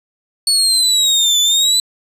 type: exponential two-way sweep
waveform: 30% pulse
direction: down then up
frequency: 4435 to 3477 to 4030 Hz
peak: -8 dBFS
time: 0.47-1.8 s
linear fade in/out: 2 ms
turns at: 1.4 s
effects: resampled to 32000 Hz + 8-bit